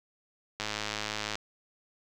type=click train; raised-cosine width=0.2 ms; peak=-15 dBFS; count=81; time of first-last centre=0.6-1.355 s; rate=106 Hz; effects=none